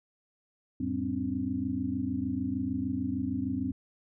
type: tone cluster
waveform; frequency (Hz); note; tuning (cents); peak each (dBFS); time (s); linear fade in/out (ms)
sine; 87.2 / 108.1 / 196.2 / 259.5 / 286.1; F2 / A2 / G3 / C4 / D4; -2 / -30 / +2 / -14 / -45; -39 / -40 / -37 / -31 / -36; 0.8-3.72; 5
effects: none